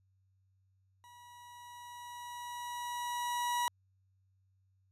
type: tone with level ramp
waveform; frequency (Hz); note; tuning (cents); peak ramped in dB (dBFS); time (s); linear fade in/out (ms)
40% pulse; 967; B5; -37; -54 to -29; 1.04-3.68; 0
effects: added 95 Hz sine -69 dBFS peak until 4.91 s + resampled to 32000 Hz